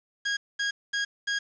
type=tone bursts; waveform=sawtooth; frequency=1639 Hz; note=G#6; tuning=23 cents flat; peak=-22 dBFS; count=4; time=0.25-1.39 s; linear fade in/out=10 ms; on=120 ms; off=220 ms; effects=resampled to 16000 Hz + 8-bit